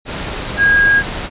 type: tone in noise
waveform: sine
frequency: 1634 Hz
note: G#6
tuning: 29 cents flat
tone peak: -8 dBFS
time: 0.57-1.03 s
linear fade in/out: 50 ms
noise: pink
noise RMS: -23 dBFS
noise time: 0.05-1.3 s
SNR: +12 dB
effects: resampled to 8000 Hz